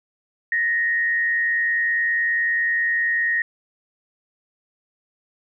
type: tone with frequency modulation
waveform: sine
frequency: 1864.7 Hz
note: A#6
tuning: in tune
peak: -18 dBFS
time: 0.52-3.42 s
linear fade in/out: 2 ms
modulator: 110 Hz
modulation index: 0.48
effects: none